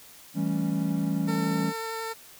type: chord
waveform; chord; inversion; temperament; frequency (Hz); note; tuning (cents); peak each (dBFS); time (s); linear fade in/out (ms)
triangle; A dominant seventh; second; equal with one note detuned; 164.81 / 196 / 219 / 277.2; E3 / G3 / A3 / C#4; 0 / 0 / -8 / 0; -27 / -27 / -32 / -28; 0.34-1.73; 50
type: tone with vibrato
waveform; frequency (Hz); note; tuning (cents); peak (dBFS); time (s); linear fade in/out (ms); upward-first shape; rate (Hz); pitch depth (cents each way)
15% pulse; 450; A4; +39; -25; 1.27-2.14; 20; sine; 11; 10
effects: white hiss -50 dBFS RMS until 2.39 s